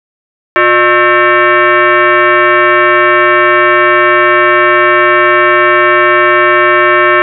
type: tone with frequency modulation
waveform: sine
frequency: 357.9 Hz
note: F4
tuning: 42 cents sharp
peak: -4 dBFS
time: 0.56-7.22 s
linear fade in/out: 0 ms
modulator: 482 Hz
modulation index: 3.9
effects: none